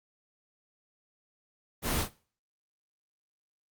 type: noise with echo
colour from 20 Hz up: pink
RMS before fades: -30 dBFS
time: 1.82-2.06 s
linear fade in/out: 50 ms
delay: 35 ms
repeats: 1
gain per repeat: -6 dB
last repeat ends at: 2.095 s
effects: noise-tail reverb RT60 0.4 s tail -19 dB re dry + Opus 24 kbps